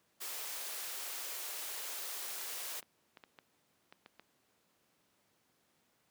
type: high-pass noise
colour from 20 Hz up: white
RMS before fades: -42 dBFS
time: 0.2-2.81 s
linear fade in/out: 20 ms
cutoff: 380 Hz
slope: 24 dB/octave
type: clicks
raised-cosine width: 0.3 ms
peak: -36 dBFS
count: 8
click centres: 2.796 / 2.828 / 3.172 / 3.238 / 3.388 / 3.925 / 4.061 / 4.196 s
effects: pink hiss -74 dBFS RMS until 6.1 s + high-pass 150 Hz 12 dB/octave